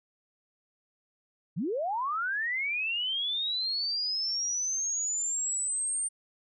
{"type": "linear sweep", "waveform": "sine", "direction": "up", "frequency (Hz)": [130.81, 8850], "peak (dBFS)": -28, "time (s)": [1.56, 6.09], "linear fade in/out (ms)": 20, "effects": []}